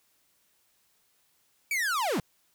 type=linear sweep; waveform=45% pulse; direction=down; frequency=2349 to 130.81 Hz; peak=-26 dBFS; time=1.71-2.2 s; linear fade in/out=2 ms; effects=white hiss -69 dBFS RMS until 2.54 s